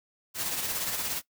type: noise with tremolo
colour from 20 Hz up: white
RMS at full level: -30 dBFS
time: 0.34-1.22 s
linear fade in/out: 50 ms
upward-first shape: sine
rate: 17 Hz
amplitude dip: 40%
effects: noise-tail reverb RT60 0.1 s tail -18 dB re dry